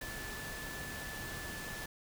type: tone in noise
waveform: sine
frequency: 1742 Hz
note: A6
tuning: 18 cents flat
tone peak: -45 dBFS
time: 0.01-1.86 s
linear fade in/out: 5 ms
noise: pink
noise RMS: -44 dBFS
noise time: 0.01-1.86 s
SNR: -4 dB
effects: none